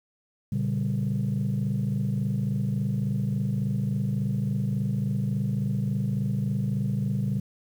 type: chord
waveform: sine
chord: G diminished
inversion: first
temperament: just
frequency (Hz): 117.6 / 141.12 / 196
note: Bb2 / Db3 / G3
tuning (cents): +16 / +31 / 0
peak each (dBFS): -27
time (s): 0.52-7.4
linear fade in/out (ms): 5
effects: tanh soft clip ceiling -19 dBFS + 9-bit